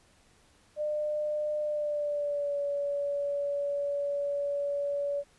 sine tone with pitch glide, 601 to 570.2 Hz, D5 to C#5, +40 to +49 cents, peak -28 dBFS, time 0.76-5.24 s, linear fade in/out 50 ms, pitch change -91 cents, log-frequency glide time 1.63-2.58 s, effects pink hiss -63 dBFS RMS until 5.38 s + resampled to 24000 Hz

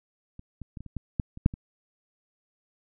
clicks, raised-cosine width 5 ms, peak -30 / -26 / -26 / -28 / -30 / -20 / -13 / -28 / -6 / -24 dBFS, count 10, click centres 0.394 / 0.617 / 0.772 / 0.806 / 0.863 / 0.967 / 1.198 / 1.374 / 1.461 / 1.539 s, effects none

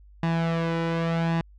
sawtooth tone with flanger, 165.9 Hz, E3, 11 cents sharp, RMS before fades -25 dBFS, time 0.23-1.41 s, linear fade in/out 2 ms, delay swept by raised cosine 1.1 to 2.08 ms, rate 0.86 Hz, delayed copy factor +0.65, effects added 50 Hz sine -48 dBFS peak until 1.58 s + low-pass 3000 Hz 12 dB/octave

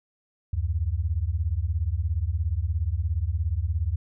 sine beating tone pair, 73.42 / 90.42 Hz, D2 / F#2, 0 / -39 cents, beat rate 17 Hz, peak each -26 dBFS, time 0.53-3.96 s, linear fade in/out 5 ms, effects none

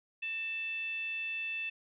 sine tone with frequency modulation, 2647 Hz, E7, 7 cents sharp, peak -34 dBFS, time 0.22-1.7 s, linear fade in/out 10 ms, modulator 836 Hz, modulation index 0.35, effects none

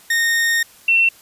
40% pulse / sine tone pair in turn, 1845 / 2706 Hz, A#6 / E7, -18 / +45 cents, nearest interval perfect fifth, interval 663 cents, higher second, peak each -14 / -11 dBFS, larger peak second, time 0.1-0.63 / 0.88-1.09 s, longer first, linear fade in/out 5 ms, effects white hiss -47 dBFS RMS until 1.21 s + resampled to 32000 Hz

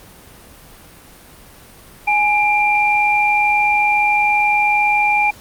sine tone pair together, 833.8 / 2376 Hz, G#5 / D7, +7 / +20 cents, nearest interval octave + tritone, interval 1813 cents, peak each -15 dBFS, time 2.07-5.31 s, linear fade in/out 10 ms, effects pink hiss -42 dBFS RMS until 5.4 s + Opus 32 kbps

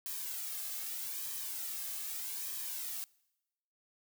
blue noise with flanger, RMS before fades -40 dBFS, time 0.06-3.04 s, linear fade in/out 0 ms, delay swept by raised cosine 1.4 to 2.13 ms, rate 0.81 Hz, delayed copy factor -0.6, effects noise-tail reverb RT60 1.0 s tail -25 dB re dry

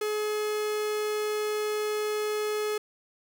45% pulse tone, 424 Hz, G#4, 36 cents sharp, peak -27 dBFS, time 0.01-2.78 s, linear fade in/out 5 ms, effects none

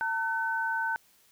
sine tone pair together, 900 / 1517 Hz, A5 / F#6, +39 / +43 cents, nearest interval major sixth, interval 904 cents, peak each -31 / -29 dBFS, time 0.01-0.96 s, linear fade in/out 0 ms, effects white hiss -63 dBFS RMS until 1.31 s

